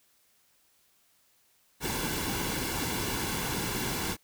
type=noise with comb filter; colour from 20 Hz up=pink; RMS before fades=-32 dBFS; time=1.8-4.17 s; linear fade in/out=50 ms; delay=1.6 ms; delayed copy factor=-0.55; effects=white hiss -67 dBFS RMS until 4.23 s

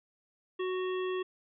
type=harmonic tone with a mistuned harmonic; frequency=370 Hz; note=F#4; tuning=in tune; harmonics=1 / 3 / 5 / 7 / 9; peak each=-31 / -41 / -45 / -47 / -48 dBFS; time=0.59-1.23 s; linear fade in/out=10 ms; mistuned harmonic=7; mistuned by=+73 cents; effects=none

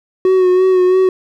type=tone with vibrato; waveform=triangle; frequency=370 Hz; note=F#4; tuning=in tune; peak=-6 dBFS; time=0.25-1.09 s; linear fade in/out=2 ms; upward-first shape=sine; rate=3 Hz; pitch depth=31 cents each way; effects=none

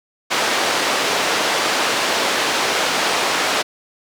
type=band-pass noise; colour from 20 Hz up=pink; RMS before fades=-19 dBFS; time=0.3-3.63 s; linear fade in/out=20 ms; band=470 to 5700 Hz; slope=12 dB/octave; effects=none

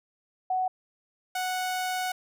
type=tone pair in turn; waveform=sine / sawtooth; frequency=744 / 738.4 Hz; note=F#5 / F#5; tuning=+9 / -4 cents; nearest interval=unison; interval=13 cents; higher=first; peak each=-24 / -24 dBFS; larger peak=neither; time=0.5-0.68 / 1.35-2.12 s; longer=second; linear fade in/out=5 ms; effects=none

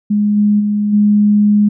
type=tone with level steps; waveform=sine; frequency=207.7 Hz; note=G#3; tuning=in tune; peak=-10 / -8 / -12 / -7 dBFS; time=0.1-1.69 s; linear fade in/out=10 ms; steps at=0.36 / 0.59 / 0.92 s; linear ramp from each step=20 ms; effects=none

